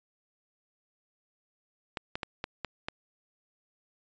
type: clicks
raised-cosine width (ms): 0.3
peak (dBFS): -17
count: 6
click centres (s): 1.972 / 2.155 / 2.232 / 2.441 / 2.647 / 2.885
effects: resampled to 16000 Hz